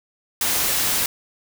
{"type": "noise", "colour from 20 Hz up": "white", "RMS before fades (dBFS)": -21, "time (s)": [0.41, 1.06], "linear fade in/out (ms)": 2, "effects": []}